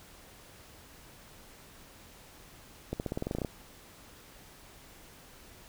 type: accelerating click train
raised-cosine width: 2 ms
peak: -19 dBFS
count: 12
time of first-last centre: 2.93-3.448 s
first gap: 69 ms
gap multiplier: 0.92
effects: pink hiss -54 dBFS RMS until 5.68 s